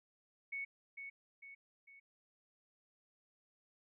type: tone with echo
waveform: sine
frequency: 2217 Hz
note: C#7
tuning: in tune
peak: -39 dBFS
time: 0.52-0.65 s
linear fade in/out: 10 ms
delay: 450 ms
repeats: 3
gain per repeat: -6 dB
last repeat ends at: 2 s
effects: none